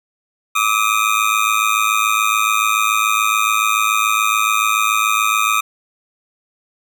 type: ring-modulated tone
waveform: 25% pulse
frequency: 1225 Hz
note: D#6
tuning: 27 cents flat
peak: -7 dBFS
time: 0.55-5.61 s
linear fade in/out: 10 ms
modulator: 53.5 Hz
effects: none